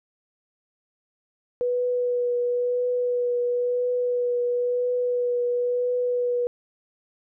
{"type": "tone with vibrato", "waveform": "sine", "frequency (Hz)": 489.8, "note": "B4", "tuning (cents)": -14, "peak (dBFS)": -21, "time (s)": [1.61, 6.47], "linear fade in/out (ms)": 0, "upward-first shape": "triangle", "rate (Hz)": 0.98, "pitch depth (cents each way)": 17, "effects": []}